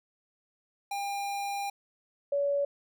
square / sine tone pair in turn, 802 / 567.1 Hz, G5 / C#5, +39 / +39 cents, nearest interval tritone, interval 600 cents, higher first, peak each -32 / -25 dBFS, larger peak second, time 0.91-1.7 / 2.32-2.65 s, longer first, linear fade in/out 5 ms, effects none

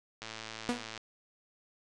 click train, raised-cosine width 0.2 ms, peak -24 dBFS, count 85, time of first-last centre 0.22-0.977 s, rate 111 Hz
sawtooth tone with exponential decay, 242.8 Hz, B3, 29 cents flat, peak -22 dBFS, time 0.69-0.88 s, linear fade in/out 0 ms, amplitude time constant 41 ms
effects resampled to 22050 Hz

